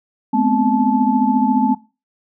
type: tone cluster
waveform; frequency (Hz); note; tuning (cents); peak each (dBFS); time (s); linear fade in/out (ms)
sine; 214.2 / 247.9 / 262.4 / 869; A3 / B3 / C4 / A5; -46 / +7 / +5 / -22; -18; 0.33-1.75; 10
effects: noise-tail reverb RT60 0.3 s tail -19 dB re dry